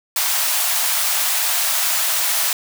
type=high-pass noise; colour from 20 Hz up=white; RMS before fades=-19 dBFS; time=0.16-2.53 s; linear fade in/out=2 ms; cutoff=620 Hz; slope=48 dB/octave; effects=none